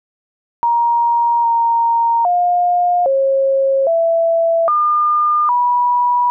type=tone with pitch steps; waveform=sine; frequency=941 / 929 / 709 / 541 / 665 / 1208 / 974 Hz; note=A#5 / A#5 / F5 / C#5 / E5 / D6 / B5; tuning=+16 / -6 / +26 / -42 / +15 / +48 / -24 cents; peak=-11 dBFS; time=0.63-6.3 s; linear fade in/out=0 ms; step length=810 ms; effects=none